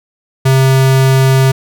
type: tone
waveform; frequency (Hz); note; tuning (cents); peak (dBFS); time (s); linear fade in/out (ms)
square; 132.9; C3; +27; -7; 0.45-1.52; 10
effects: none